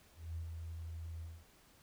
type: tone with ADSR envelope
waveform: sine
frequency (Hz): 82.41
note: E2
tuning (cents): 0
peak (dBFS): -38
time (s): 0.15-1.45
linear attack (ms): 210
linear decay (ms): 110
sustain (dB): -4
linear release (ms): 230
effects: pink hiss -65 dBFS RMS until 1.82 s